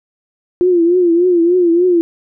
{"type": "tone with vibrato", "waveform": "sine", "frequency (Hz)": 349.2, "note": "F4", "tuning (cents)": 0, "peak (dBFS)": -8, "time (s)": [0.61, 2.01], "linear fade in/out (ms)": 0, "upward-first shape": "triangle", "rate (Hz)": 3.4, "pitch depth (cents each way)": 100, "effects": []}